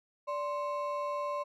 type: ring-modulated tone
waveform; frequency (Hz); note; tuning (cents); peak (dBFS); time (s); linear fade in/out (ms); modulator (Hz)
triangle; 815; G#5; -33; -27; 0.27-1.44; 20; 232
effects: none